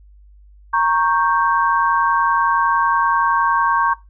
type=chord; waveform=sine; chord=G diminished; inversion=first; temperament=equal with one note detuned; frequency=932.3 / 1103 / 1568 Hz; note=Bb5 / Db6 / G6; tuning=0 / -9 / 0 cents; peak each=-18 / -17 / -21 dBFS; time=0.73-3.94 s; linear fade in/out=10 ms; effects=noise-tail reverb RT60 0.2 s tail -18 dB re dry + added 50 Hz sine -43 dBFS peak until 4.09 s